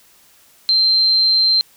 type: tone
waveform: sine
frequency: 4136 Hz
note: C8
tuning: 21 cents flat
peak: -11 dBFS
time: 0.69-1.61 s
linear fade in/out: 0 ms
effects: white hiss -51 dBFS RMS until 1.76 s